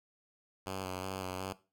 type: tone with vibrato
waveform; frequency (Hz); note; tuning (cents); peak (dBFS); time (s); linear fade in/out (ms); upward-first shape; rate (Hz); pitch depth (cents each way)
5% pulse; 93.9; F#2; +26; -26; 0.66-1.53; 5; square; 2.7; 26
effects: noise-tail reverb RT60 0.3 s tail -17 dB re dry